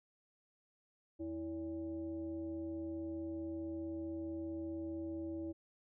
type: tone with frequency modulation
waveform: sine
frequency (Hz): 326.8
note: E4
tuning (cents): -15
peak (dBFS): -39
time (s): 1.19-5.53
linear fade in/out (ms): 20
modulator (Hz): 243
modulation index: 0.6
effects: none